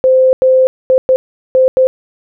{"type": "tone bursts at uneven times", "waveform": "sine", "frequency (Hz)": 519, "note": "C5", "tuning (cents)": -14, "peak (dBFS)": -5, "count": 6, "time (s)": [[0.04, 0.33], [0.42, 0.67], [0.9, 0.98], [1.09, 1.16], [1.55, 1.68], [1.77, 1.87]], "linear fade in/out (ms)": 0, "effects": []}